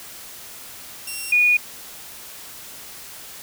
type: tone pair in turn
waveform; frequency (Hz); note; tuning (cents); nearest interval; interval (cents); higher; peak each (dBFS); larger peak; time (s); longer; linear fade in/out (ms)
10% pulse / sine; 2743 / 2454; F7 / D#7; -32 / -25; major second; 193; first; -20 / -13; second; 1.07-1.32 / 1.32-1.57; neither; 5
effects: white hiss -39 dBFS RMS until 3.42 s